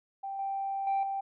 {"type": "tone with level steps", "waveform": "sine", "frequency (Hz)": 784, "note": "G5", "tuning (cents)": 0, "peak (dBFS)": [-34, -30, -24, -30], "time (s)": [0.23, 1.21], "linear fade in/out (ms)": 10, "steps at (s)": [0.39, 0.87, 1.03], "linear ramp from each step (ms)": 2, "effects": ["tanh soft clip ceiling -24 dBFS"]}